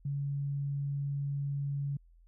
sine tone, 141.1 Hz, C#3, 31 cents sharp, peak -31 dBFS, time 0.05-1.97 s, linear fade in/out 5 ms, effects added 42 Hz sine -57 dBFS peak until 2.27 s

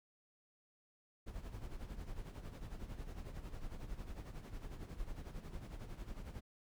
brown noise with tremolo, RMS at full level -44 dBFS, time 1.26-6.41 s, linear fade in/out 20 ms, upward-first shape sine, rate 11 Hz, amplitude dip 65%, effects none

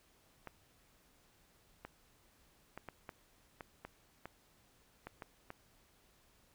clicks, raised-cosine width 0.5 ms, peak -30 dBFS, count 11, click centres 0.473 / 1.85 / 2.776 / 2.887 / 3.092 / 3.608 / 3.85 / 4.256 / 5.07 / 5.222 / 5.504 s, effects pink hiss -69 dBFS RMS until 6.54 s

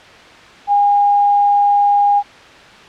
sine tone, 814 Hz, G#5, 35 cents flat, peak -9 dBFS, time 0.67-2.23 s, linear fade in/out 50 ms, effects white hiss -39 dBFS RMS until 2.88 s + low-pass 3000 Hz 12 dB/octave

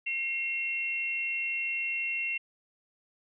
sine tone pair together, 2135 / 2726 Hz, C7 / F7, +34 / -43 cents, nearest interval major third, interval 423 cents, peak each -35 / -30 dBFS, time 0.06-2.38 s, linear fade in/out 10 ms, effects none

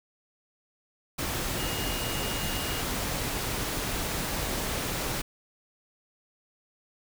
sine tone in noise, 2857 Hz, F7, 39 cents sharp, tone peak -38 dBFS, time 1.58-2.81 s, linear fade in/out 10 ms, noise pink, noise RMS -31 dBFS, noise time 1.18-5.22 s, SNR -10 dB, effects none

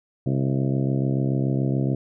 harmonic tone with a mistuned harmonic, 67 Hz, C2, 42 cents sharp, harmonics 2 / 3 / 4 / 5 / 6 / 7 / 8 / 9 / 10, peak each -22 / -28 / -28 / -30 / -35 / -39 / -38 / -41 / -41 dBFS, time 0.26-1.95 s, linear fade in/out 5 ms, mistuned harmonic 9, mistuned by +60 cents, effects none

